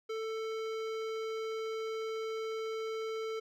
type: tone with hard clipping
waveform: sine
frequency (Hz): 443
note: A4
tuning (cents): +12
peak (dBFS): -37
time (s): 0.09-3.4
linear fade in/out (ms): 10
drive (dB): 17
effects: none